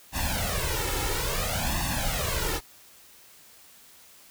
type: noise with flanger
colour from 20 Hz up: pink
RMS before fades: -28 dBFS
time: 0.12-2.61 s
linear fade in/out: 50 ms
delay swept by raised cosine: 1.1 to 2.3 ms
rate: 0.59 Hz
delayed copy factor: +0.9
effects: white hiss -53 dBFS RMS until 4.3 s